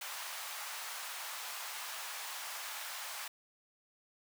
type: high-pass noise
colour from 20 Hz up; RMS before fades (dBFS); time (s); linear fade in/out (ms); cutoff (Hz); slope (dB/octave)
pink; -43; 0.01-3.28; 5; 810; 24
effects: none